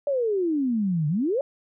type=exponential two-way sweep; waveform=sine; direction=down then up; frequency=587.3 to 144.1 to 587.3 Hz; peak=-21 dBFS; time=0.07-1.41 s; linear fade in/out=2 ms; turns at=1.08 s; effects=none